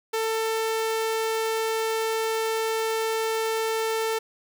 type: tone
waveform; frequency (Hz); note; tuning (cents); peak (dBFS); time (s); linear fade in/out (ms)
sawtooth; 445.5; A4; +22; -20; 0.13-4.19; 10
effects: none